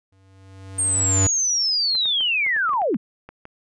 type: tone with exponential growth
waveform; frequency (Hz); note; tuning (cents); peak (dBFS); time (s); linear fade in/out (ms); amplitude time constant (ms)
square; 96; G2; -36; -17; 0.12-1.27; 5; 250
type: linear sweep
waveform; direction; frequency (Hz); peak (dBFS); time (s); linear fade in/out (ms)
sine; down; 8700 to 168.4; -18; 0.78-2.97; 10
type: clicks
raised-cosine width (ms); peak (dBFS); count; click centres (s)
0.5; -24; 11; 1.952 / 2.056 / 2.208 / 2.465 / 2.564 / 2.693 / 2.735 / 2.818 / 2.944 / 3.29 / 3.454
effects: resampled to 22050 Hz